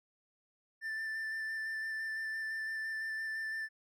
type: tone with vibrato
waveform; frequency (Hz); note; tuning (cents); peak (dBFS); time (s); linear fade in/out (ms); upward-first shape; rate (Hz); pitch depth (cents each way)
triangle; 1773; A6; +13; -34; 0.81-3.69; 50; square; 5.9; 11
effects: none